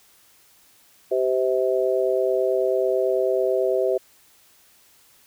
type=harmonic tone; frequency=129.1 Hz; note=C3; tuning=23 cents flat; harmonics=3 / 4 / 5; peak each=-22 / -23 / -24 dBFS; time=1.11-3.98 s; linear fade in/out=10 ms; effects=white hiss -56 dBFS RMS until 5.26 s